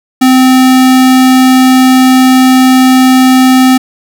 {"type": "tone", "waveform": "square", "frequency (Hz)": 258.4, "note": "C4", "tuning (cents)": -21, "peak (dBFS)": -3, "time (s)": [0.21, 3.78], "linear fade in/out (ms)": 10, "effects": []}